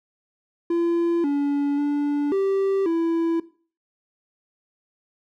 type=tone with pitch steps; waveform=triangle; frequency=340.1 / 285.1 / 289.7 / 389.9 / 332 Hz; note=F4 / C#4 / D4 / G4 / E4; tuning=-46 / +49 / -24 / -9 / +12 cents; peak=-17 dBFS; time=0.7-3.4 s; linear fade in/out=5 ms; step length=540 ms; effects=noise-tail reverb RT60 0.4 s tail -18 dB re dry